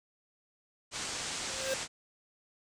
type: low-pass noise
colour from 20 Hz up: white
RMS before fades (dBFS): -38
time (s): 0.91-1.88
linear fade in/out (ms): 50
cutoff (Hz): 8400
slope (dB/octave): 48
type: tone with exponential growth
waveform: square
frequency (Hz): 531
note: C5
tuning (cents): +25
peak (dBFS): -29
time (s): 1.38-1.74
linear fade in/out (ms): 5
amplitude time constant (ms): 78
effects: none